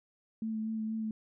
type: tone with vibrato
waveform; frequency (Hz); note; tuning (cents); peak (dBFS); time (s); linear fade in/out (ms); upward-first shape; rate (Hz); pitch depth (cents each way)
sine; 220; A3; 0; -32; 0.42-1.11; 2; sine; 4.2; 17
effects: none